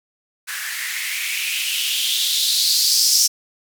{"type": "noise with band-pass filter sweep", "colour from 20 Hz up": "violet", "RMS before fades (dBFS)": -20, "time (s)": [0.47, 3.28], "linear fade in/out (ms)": 20, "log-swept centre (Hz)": [1600, 5600], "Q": 4.8, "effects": []}